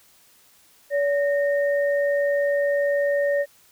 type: tone pair together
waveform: sine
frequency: 570 / 1840.7 Hz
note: C#5 / A#6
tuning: +48 / -22 cents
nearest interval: octave + minor sixth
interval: 2030 cents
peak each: -19 / -29 dBFS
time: 0.9-3.46 s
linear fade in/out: 50 ms
effects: white hiss -56 dBFS RMS until 3.71 s